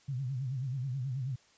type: tone with vibrato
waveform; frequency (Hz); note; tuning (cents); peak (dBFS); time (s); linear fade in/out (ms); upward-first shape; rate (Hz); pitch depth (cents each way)
sine; 130.81; C3; 0; -32; 0.08-1.36; 10; sine; 9.3; 130
effects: white hiss -64 dBFS RMS until 1.57 s + resampled to 16000 Hz